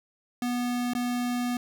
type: tone with dropouts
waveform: square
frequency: 244.5 Hz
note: B3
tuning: 17 cents flat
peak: -27 dBFS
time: 0.42-1.57 s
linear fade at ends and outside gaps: 2 ms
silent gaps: 0.935-0.95 s
effects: none